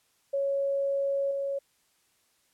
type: tone with level steps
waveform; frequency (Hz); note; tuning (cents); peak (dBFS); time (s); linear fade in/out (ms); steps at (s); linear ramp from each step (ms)
sine; 554.4; C#5; 0; -25 / -28; 0.33-1.59; 10; 1.31; 2
effects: white hiss -69 dBFS RMS until 2.53 s + low-pass 12000 Hz 12 dB/octave